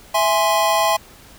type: chord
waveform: square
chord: E augmented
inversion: none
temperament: equal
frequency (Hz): 659.3 / 830.6 / 1046.5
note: E5 / G#5 / B#5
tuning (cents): 0 / 0 / 0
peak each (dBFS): -20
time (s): 0.14-0.97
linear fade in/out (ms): 10
effects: pink hiss -45 dBFS RMS until 1.38 s